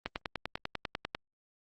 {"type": "click train", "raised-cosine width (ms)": 0.3, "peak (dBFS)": -17, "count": 12, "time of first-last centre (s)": [0.06, 1.149], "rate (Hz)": 10.1, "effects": ["Opus 24 kbps"]}